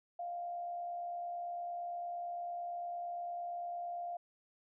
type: tone with frequency modulation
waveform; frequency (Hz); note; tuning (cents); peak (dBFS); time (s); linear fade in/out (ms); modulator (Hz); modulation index
sine; 698.5; F5; 0; -38; 0.19-4.17; 5; 68.8; 0.26
effects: none